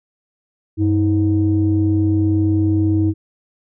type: tone pair together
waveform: sine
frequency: 96.57 / 318.5 Hz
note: G2 / D#4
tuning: -25 / +41 cents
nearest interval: octave + major sixth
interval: 2066 cents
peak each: -15 dBFS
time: 0.77-3.14 s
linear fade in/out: 50 ms
effects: tanh soft clip ceiling -6 dBFS